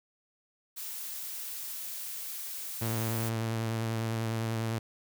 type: noise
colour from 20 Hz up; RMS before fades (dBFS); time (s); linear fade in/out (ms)
blue; -39; 0.76-3.3; 20
type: tone with vibrato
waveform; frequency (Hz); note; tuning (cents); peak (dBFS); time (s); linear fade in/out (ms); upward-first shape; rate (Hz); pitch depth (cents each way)
sawtooth; 112.9; A2; +45; -26; 2.81-4.79; 10; sine; 10; 25
effects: none

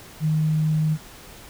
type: tone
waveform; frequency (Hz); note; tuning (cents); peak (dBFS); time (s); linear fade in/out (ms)
sine; 155.56; D#3; 0; -18; 0.2-0.98; 50
effects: pink hiss -44 dBFS RMS until 1.49 s

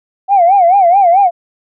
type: tone with vibrato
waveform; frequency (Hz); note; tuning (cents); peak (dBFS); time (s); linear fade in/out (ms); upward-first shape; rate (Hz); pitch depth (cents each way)
sine; 740; F#5; 0; -4; 0.28-1.31; 50; sine; 4.6; 160
effects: tanh soft clip ceiling 0 dBFS

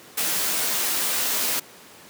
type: noise with comb filter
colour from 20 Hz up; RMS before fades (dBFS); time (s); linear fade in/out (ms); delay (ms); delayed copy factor
white; -24; 0.17-1.6; 10; 14; -0.55
effects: pink hiss -46 dBFS RMS until 2.09 s + high-pass 200 Hz 12 dB/octave

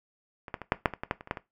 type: clicks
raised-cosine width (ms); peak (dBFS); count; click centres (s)
0.5; -25 / -16 / -22 / -6 / -6 / -20 / -17 / -11 / -27 / -28 / -13 / -21; 12; 0.482 / 0.542 / 0.617 / 0.721 / 0.858 / 0.937 / 1.035 / 1.111 / 1.209 / 1.274 / 1.311 / 1.372
effects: noise-tail reverb RT60 0.2 s tail -17 dB re dry

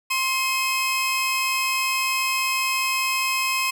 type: tone pair together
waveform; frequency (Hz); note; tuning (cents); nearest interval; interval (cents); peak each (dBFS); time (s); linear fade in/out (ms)
sawtooth; 1055.8 / 2555; C6 / D#7; +15 / +45; octave + minor third; 1530; -21 / -20; 0.1-3.71; 10
effects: none

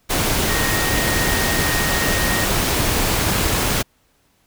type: tone in noise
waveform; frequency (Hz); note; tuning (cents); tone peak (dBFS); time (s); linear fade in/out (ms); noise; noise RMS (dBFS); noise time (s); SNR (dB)
sine; 1864.7; A#6; 0; -24; 0.48-2.46; 20; pink; -19; 0.09-3.83; -8
effects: pink hiss -61 dBFS RMS until 4.46 s

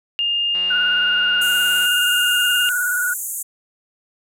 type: tone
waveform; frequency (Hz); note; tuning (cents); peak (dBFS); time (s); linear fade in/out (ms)
sine; 2821; F7; +17; -17; 0.19-2.69; 0
type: click train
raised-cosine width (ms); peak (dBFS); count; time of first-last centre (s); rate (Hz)
0.3; -22; 240; 0.55-1.856; 183
type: tone with vibrato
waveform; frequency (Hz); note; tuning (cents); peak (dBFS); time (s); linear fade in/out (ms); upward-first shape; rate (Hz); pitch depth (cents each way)
sine; 1462; F#6; -21; -18; 0.7-3.14; 10; sine; 19; 39
type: band-pass noise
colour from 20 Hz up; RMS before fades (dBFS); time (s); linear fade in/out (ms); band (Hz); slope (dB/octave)
pink; -27; 1.41-3.43; 10; 6700 to 15000; 96
effects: none

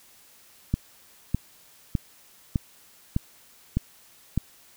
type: click train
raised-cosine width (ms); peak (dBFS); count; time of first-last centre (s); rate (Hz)
5; -10; 7; 0.74-4.376; 1.65
effects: white hiss -55 dBFS RMS until 4.76 s

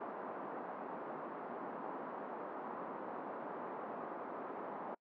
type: band-pass noise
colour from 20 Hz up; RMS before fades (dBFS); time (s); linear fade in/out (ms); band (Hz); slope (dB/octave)
white; -45; 0-4.95; 10; 210 to 1100; 24
effects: noise-tail reverb RT60 0.1 s tail -26 dB re dry

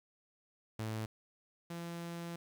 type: tone pair in turn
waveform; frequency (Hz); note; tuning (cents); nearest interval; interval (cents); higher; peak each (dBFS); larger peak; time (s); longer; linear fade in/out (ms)
sawtooth; 109.8 / 170.13; A2 / F3; -3 / -45; minor sixth; 758; second; -33 / -37; first; 0.79-1.06 / 1.7-2.36; second; 5
effects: 11-bit

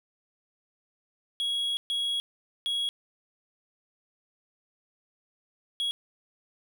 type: tone bursts at uneven times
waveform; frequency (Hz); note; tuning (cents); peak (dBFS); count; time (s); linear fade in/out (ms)
triangle; 3322; G#7; 0; -25; 4; 1.4-1.77 / 1.9-2.2 / 2.66-2.89 / 5.8-5.91; 0
effects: 11-bit

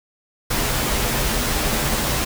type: noise with comb filter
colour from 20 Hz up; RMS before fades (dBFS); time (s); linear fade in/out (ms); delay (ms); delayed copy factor
pink; -21; 0.5-2.25; 10; 11; -0.55
effects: none

